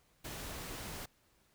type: noise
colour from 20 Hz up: pink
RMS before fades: -44 dBFS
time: 0.24-1.06 s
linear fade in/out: 10 ms
effects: pink hiss -71 dBFS RMS until 1.54 s